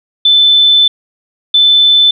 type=tone pair in turn; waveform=sine; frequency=3520 / 3520 Hz; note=A7 / A7; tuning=0 / 0 cents; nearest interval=unison; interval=0 cents; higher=neither; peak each=-4 dBFS; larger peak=neither; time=0.25-0.88 / 1.54-2.11 s; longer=first; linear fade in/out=5 ms; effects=none